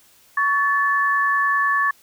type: tone pair together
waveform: sine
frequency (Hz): 1122.5 / 1741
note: C#6 / A6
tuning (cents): +21 / -19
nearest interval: minor sixth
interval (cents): 760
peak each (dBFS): -19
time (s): 0.37-1.91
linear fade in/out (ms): 5
effects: white hiss -54 dBFS RMS until 2.02 s